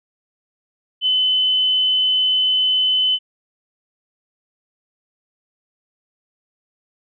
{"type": "tone", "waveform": "sine", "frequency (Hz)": 3029, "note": "F#7", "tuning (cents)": 40, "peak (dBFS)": -14, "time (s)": [1.01, 3.19], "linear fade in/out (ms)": 50, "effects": []}